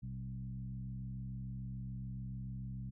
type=tone with frequency modulation; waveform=sine; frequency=123.47 Hz; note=B2; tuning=in tune; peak=-40 dBFS; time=0.02-2.91 s; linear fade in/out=20 ms; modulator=66.9 Hz; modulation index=0.95; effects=none